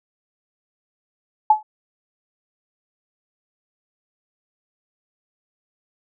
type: tone with exponential decay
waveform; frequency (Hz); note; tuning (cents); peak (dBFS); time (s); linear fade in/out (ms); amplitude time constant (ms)
sine; 858; A5; -44; -6; 1.5-1.63; 5; 28
effects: none